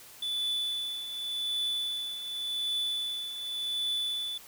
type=tone with tremolo; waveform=triangle; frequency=3478 Hz; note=A7; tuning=21 cents flat; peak=-26 dBFS; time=0.22-4.38 s; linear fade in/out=5 ms; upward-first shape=triangle; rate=0.88 Hz; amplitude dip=65%; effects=white hiss -51 dBFS RMS until 4.47 s